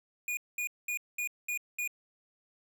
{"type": "tone bursts", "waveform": "square", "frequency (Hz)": 2448, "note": "D#7", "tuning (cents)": -29, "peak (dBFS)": -32, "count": 6, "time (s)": [0.28, 1.876], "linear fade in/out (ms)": 2, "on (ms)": 91, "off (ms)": 210, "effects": []}